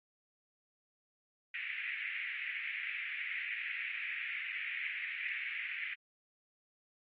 pink band-pass noise, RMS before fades -40 dBFS, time 1.54-5.94 s, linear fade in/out 5 ms, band 1900 to 2500 Hz, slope 48 dB/octave, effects AAC 32 kbps

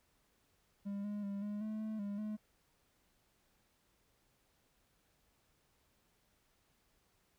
triangle tone with pitch steps, 200.5 / 206.7 / 199.6 / 207.2 / 215.8 / 217.3 / 202.3 / 213 Hz, G3 / G#3 / G3 / G#3 / A3 / A3 / G#3 / G#3, +39 / -8 / +32 / -4 / -33 / -21 / -45 / +44 cents, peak -36 dBFS, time 0.85-2.37 s, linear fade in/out 20 ms, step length 190 ms, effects pink hiss -75 dBFS RMS until 7.38 s

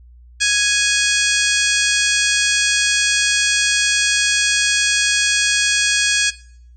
harmonic tone with a mistuned harmonic, 830.6 Hz, G#5, in tune, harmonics 2 / 3 / 4 / 5 / 6 / 7 / 8 / 9 / 10, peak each -19 / -21 / -22 / -23 / -24 / -24 / -25 / -26 / -26 dBFS, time 0.4-6.31 s, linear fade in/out 20 ms, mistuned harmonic 5, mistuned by +100 cents, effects noise-tail reverb RT60 0.6 s tail -19 dB re dry + added 60 Hz sine -41 dBFS peak until 6.76 s

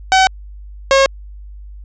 sawtooth tone pair in turn, 759 / 542.5 Hz, F#5 / C#5, +44 / -37 cents, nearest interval tritone, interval 581 cents, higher first, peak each -4 dBFS, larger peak neither, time 0.12-0.27 / 0.91-1.06 s, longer neither, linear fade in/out 0 ms, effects added 50 Hz sine -31 dBFS peak until 1.84 s + resampled to 16000 Hz

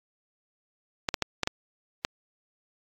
clicks, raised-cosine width 0.2 ms, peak -8 dBFS, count 6, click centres 1.088 / 1.142 / 1.223 / 1.433 / 1.474 / 2.049 s, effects AAC 64 kbps

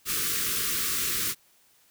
white band-stop noise, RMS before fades -28 dBFS, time 0.05-1.35 s, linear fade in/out 50 ms, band 490 to 1100 Hz, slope 96 dB/octave, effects white hiss -62 dBFS RMS until 1.9 s

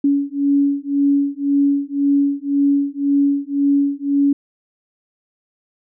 sine beating tone pair, 280.9 / 282.8 Hz, C#4 / C#4, +23 / +35 cents, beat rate 1.9 Hz, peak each -17 dBFS, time 0.04-4.33 s, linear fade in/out 5 ms, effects none

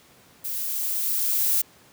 violet noise with level ramp, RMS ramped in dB -30 to -21 dBFS, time 0.44-1.62 s, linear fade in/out 10 ms, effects pink hiss -54 dBFS RMS until 1.92 s + high-pass 100 Hz 12 dB/octave

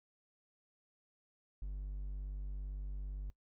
triangle tone, 48.86 Hz, G1, 5 cents flat, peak -37 dBFS, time 1.62-3.3 s, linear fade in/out 0 ms, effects noise-tail reverb RT60 0.1 s tail -20 dB re dry

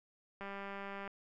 click train, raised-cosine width 0.5 ms, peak -30 dBFS, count 133, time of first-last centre 0.41-1.077 s, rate 198 Hz, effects none

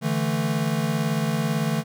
square chord, D suspended second, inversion none, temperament equal, 146.83 / 164.81 / 220 Hz, D3 / E3 / A3, 0 / 0 / 0 cents, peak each -27 dBFS, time 0.01-1.84 s, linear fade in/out 50 ms, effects none

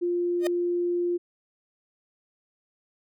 sine tone, 350.1 Hz, F4, 4 cents sharp, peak -23 dBFS, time 0.01-1.18 s, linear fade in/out 20 ms
45% pulse tone with exponential growth, 614 Hz, D#5, 23 cents flat, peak -23 dBFS, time 0.39-0.47 s, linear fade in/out 2 ms, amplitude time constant 16 ms
effects none

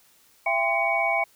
sine tone cluster, 671 / 793 / 1036 / 2246 Hz, E5 / G5 / C6 / C#7, +31 / +20 / -17 / +22 cents, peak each -26 / -27 / -31 / -24 dBFS, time 0.46-1.24 s, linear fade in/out 5 ms, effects white hiss -59 dBFS RMS until 1.35 s

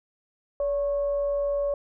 sine tone with frequency modulation, 570 Hz, C#5, 48 cents sharp, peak -23 dBFS, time 0.6-1.74 s, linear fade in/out 2 ms, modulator 526 Hz, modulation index 0.23, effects none

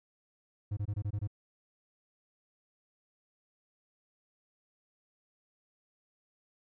triangle tone bursts, 102.8 Hz, G#2, 17 cents flat, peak -29 dBFS, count 7, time 0.71-1.275 s, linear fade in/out 10 ms, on 61 ms, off 23 ms, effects none

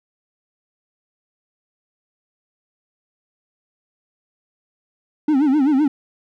triangle tone with vibrato, 283.8 Hz, C#4, 41 cents sharp, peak -11 dBFS, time 5.28-5.88 s, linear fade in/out 5 ms, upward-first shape sine, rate 7.8 Hz, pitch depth 160 cents each way, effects none

